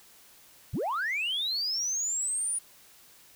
sine linear sweep, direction up, 62 to 9680 Hz, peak -26 dBFS, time 0.73-2.59 s, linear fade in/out 10 ms, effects tanh soft clip ceiling -25 dBFS + white hiss -56 dBFS RMS until 3.35 s

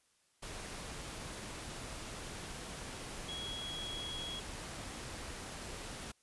sine tone in noise, 3322 Hz, G#7, in tune, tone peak -41 dBFS, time 3.28-4.4 s, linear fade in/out 10 ms, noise pink, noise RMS -45 dBFS, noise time 0.42-6.12 s, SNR +1 dB, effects white hiss -73 dBFS RMS until 6.22 s + resampled to 24000 Hz

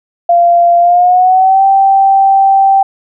sine tone with pitch glide, 691 to 780.1 Hz, F5 to G5, -19 to -9 cents, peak -4 dBFS, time 0.29-2.83 s, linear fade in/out 5 ms, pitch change +210 cents, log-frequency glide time 0.79-1.64 s, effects none

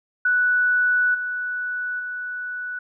sine tone with level steps, 1480 Hz, F#6, in tune, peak -16 / -24 / -27 dBFS, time 0.25-2.79 s, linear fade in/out 5 ms, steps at 1.14 / 1.99 s, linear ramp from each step 10 ms, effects none

